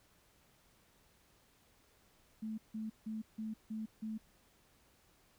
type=tone bursts; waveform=sine; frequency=218.6 Hz; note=A3; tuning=11 cents flat; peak=-38 dBFS; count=6; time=2.42-4.18 s; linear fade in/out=10 ms; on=160 ms; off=160 ms; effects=pink hiss -69 dBFS RMS until 5.38 s